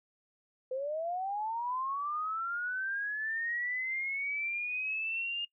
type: linear sweep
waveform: sine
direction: up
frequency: 504 to 2836 Hz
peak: -32 dBFS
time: 0.71-5.45 s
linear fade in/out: 5 ms
effects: noise-tail reverb RT60 0.1 s tail -21 dB re dry

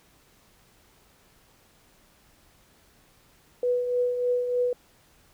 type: tone with tremolo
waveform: sine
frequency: 492.2 Hz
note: B4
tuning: 6 cents flat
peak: -20 dBFS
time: 3.63-4.73 s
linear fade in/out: 2 ms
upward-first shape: triangle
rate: 3.3 Hz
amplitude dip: 55%
effects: pink hiss -60 dBFS RMS until 5.33 s

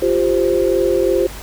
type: chord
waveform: sine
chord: F suspended second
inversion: none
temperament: equal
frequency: 349.2 / 392 / 523.3 Hz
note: F4 / G4 / C5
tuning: 0 / 0 / 0 cents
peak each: -17 dBFS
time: 0.02-1.27 s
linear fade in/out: 5 ms
effects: added 50 Hz sine -32 dBFS peak until 1.42 s + pink hiss -34 dBFS RMS until 1.42 s

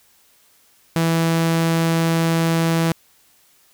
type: tone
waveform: sawtooth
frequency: 164.81 Hz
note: E3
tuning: in tune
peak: -12 dBFS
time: 0.96-2.92 s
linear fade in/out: 0 ms
effects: white hiss -56 dBFS RMS until 3.73 s

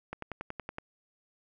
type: click train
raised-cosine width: 0.5 ms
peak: -22 dBFS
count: 8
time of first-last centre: 0.13-0.784 s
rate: 10.7 Hz
effects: none

